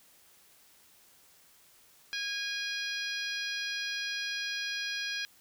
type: harmonic tone with a mistuned harmonic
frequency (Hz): 820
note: G#5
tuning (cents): -22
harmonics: 2 / 3 / 4 / 5 / 6 / 7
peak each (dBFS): -37 / -39 / -40 / -41 / -41 / -46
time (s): 2.13-5.25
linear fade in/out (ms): 0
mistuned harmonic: 6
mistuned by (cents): +20
effects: white hiss -61 dBFS RMS until 5.4 s